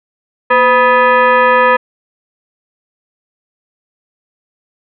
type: tone with frequency modulation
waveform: sine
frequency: 235.6 Hz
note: A#3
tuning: 19 cents sharp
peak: -6 dBFS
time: 0.5-1.77 s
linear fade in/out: 10 ms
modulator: 744 Hz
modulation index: 2.2
effects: none